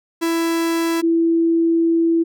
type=tone pair in turn; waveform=45% pulse / sine; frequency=331.9 / 331.9 Hz; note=E4 / E4; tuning=+12 / +12 cents; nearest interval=unison; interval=0 cents; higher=neither; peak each=-17 / -13 dBFS; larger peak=second; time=0.21-1.02 / 1.02-2.24 s; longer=second; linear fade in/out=20 ms; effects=none